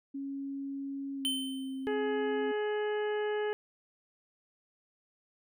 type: tone with pitch glide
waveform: sine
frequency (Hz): 275.9 to 266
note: C#4 to C4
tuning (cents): -8 to +29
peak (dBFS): -35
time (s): 0.14-2.52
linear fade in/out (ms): 10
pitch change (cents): -63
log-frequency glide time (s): 1.15-1.31
type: tone with exponential decay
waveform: square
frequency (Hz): 3075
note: G7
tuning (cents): -34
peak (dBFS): -28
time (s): 1.25-1.94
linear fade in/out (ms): 0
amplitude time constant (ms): 150
type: harmonic tone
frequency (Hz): 420.9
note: G#4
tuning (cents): +23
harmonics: 1 / 2 / 3 / 4 / 5 / 6 / 7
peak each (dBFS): -30 / -40 / -49 / -41 / -50 / -55 / -49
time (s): 1.87-3.53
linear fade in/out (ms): 0
effects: none